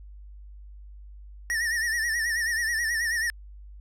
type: tone with vibrato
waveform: square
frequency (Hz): 1839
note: A#6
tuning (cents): -24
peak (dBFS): -25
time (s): 1.5-3.3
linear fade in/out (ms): 0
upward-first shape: sine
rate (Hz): 9.3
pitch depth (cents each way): 84
effects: added 50 Hz sine -42 dBFS peak until 3.8 s + low-pass 12000 Hz 12 dB/octave